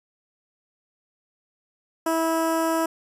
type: tone with notch filter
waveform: 15% pulse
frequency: 326 Hz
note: E4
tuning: 19 cents flat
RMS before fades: -23 dBFS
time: 2.06-2.86 s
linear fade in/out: 5 ms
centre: 3700 Hz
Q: 0.74
effects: resampled to 32000 Hz